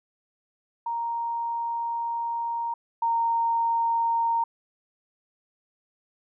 sine tone pair in turn, 932.3 / 924.3 Hz, A#5 / A#5, 0 / -15 cents, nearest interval unison, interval 15 cents, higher first, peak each -26 / -21 dBFS, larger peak second, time 0.86-2.74 / 3.02-4.44 s, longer first, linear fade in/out 5 ms, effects none

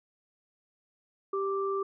sine tone pair together, 392 / 1174.7 Hz, G4 / D6, 0 / 0 cents, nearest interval octave + perfect fifth, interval 1900 cents, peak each -29 / -33 dBFS, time 1.33-1.83 s, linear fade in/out 5 ms, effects none

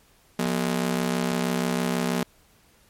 sawtooth ring-modulated tone, 207.7 Hz, G#3, in tune, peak -16 dBFS, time 0.39-2.23 s, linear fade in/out 0 ms, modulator 33.1 Hz, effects pink hiss -59 dBFS RMS until 2.89 s + MP3 64 kbps

